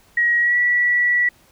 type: tone with pitch glide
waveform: sine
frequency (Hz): 1900 to 1946.7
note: A#6 to B6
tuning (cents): +33 to -25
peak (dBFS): -14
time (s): 0.17-1.29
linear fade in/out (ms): 5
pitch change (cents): +42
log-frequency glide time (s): 0.4-0.57
effects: pink hiss -54 dBFS RMS until 1.51 s